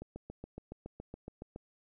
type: click train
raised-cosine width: 2 ms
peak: -30 dBFS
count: 12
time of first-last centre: 0.02-1.561 s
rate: 7.14 Hz
effects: none